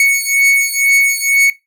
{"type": "beating tone pair", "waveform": "45% pulse", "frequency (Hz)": [2217, 2219.1], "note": ["C#7", "C#7"], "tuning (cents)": [0, 1], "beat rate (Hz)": 2.1, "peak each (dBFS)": -13, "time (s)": [0, 1.5], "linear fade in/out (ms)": 2, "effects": ["noise-tail reverb RT60 0.2 s tail -18 dB re dry"]}